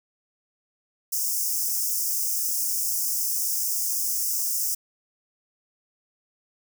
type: high-pass noise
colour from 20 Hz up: white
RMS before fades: -26 dBFS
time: 1.12-4.75 s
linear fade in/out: 10 ms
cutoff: 5100 Hz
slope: 96 dB/octave
effects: none